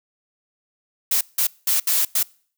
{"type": "noise bursts at uneven times", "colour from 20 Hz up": "blue", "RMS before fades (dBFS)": -19, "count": 5, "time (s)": [[1.11, 1.21], [1.38, 1.47], [1.67, 1.8], [1.87, 2.05], [2.15, 2.23]], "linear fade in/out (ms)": 5, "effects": ["noise-tail reverb RT60 0.5 s tail -25 dB re dry"]}